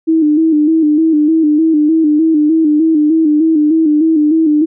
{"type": "tone with vibrato", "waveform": "sine", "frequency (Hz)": 311.1, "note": "D#4", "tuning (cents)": 0, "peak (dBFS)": -7, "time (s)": [0.07, 4.66], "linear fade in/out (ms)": 20, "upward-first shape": "square", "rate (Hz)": 3.3, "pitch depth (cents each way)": 63, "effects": []}